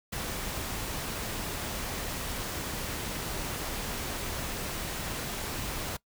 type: noise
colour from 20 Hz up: pink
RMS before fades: -35 dBFS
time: 0.12-5.97 s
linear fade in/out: 10 ms
effects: noise-tail reverb RT60 0.1 s tail -21 dB re dry